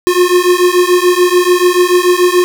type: beating tone pair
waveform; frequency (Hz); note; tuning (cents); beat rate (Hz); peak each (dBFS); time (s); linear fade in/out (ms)
square; 355.1 / 362; F4 / F#4; +29 / -38; 6.9; -11; 0.07-2.44; 0
effects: none